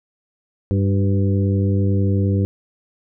harmonic tone with a mistuned harmonic, 98.8 Hz, G2, 14 cents sharp, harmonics 1 / 2 / 3 / 4 / 5, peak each -16 / -22 / -26 / -28 / -30 dBFS, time 0.71-2.45 s, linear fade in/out 0 ms, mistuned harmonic 4, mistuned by -34 cents, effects none

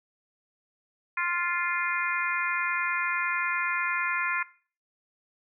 harmonic tone, 349.2 Hz, F4, in tune, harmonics 3 / 4 / 5 / 6 / 7, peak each -32 / -32 / -32 / -32 / -32 dBFS, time 1.17-4.43 s, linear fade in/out 5 ms, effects noise-tail reverb RT60 0.4 s tail -18 dB re dry

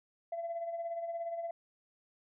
sine tone with tremolo, 675 Hz, E5, 41 cents sharp, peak -32 dBFS, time 0.32-1.51 s, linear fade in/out 5 ms, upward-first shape sine, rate 17 Hz, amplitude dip 55%, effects tanh soft clip ceiling -31 dBFS

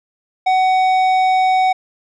sine tone with tanh clipping, 750 Hz, F#5, 23 cents sharp, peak -13 dBFS, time 0.46-1.73 s, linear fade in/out 10 ms, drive 11 dB, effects none

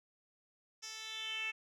10% pulse tone with band-pass filter sweep, 440 Hz, A4, in tune, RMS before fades -42 dBFS, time 0.82-1.52 s, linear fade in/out 20 ms, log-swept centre 5200 to 2500 Hz, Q 5.7, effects none

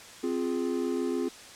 triangle chord, F minor, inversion second, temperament equal, 261.6 / 349.2 / 415.3 Hz, C4 / F4 / Ab4, 0 / 0 / 0 cents, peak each -29 / -29 / -31 dBFS, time 0.23-1.29 s, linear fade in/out 10 ms, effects white hiss -47 dBFS RMS until 1.55 s + low-pass 8000 Hz 12 dB/octave

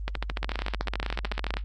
two click trains, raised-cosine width 0.3 ms, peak -13 / -13 dBFS, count 19 / 21, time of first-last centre 0.43-1.569 / 0.08-1.54 s, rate 15.8 / 13.7 Hz, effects added 50 Hz sine -31 dBFS peak until 1.64 s + Opus 32 kbps

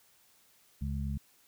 harmonic tone, 69.3 Hz, C#2, in tune, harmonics 1 / 2 / 3, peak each -34 / -37 / -39 dBFS, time 0.81-1.18 s, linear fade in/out 10 ms, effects white hiss -65 dBFS RMS until 1.47 s

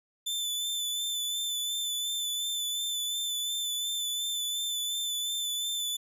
sawtooth tone with vibrato, 3520 Hz, A7, in tune, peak -27 dBFS, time 0.26-5.97 s, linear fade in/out 10 ms, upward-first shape sine, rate 2.8 Hz, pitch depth 24 cents each way, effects none

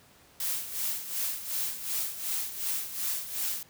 blue noise with tremolo, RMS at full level -30 dBFS, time 0.4-3.63 s, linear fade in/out 2 ms, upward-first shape sine, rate 2.7 Hz, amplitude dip 70%, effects pink hiss -58 dBFS RMS until 3.69 s + high-pass 60 Hz 12 dB/octave

